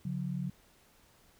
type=tone pair together; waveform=sine; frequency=140.6 / 180.55 Hz; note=C#3 / F#3; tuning=+25 / -42 cents; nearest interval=major third; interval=433 cents; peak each=-36 / -35 dBFS; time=0.05-0.5 s; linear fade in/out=5 ms; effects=pink hiss -64 dBFS RMS until 1.39 s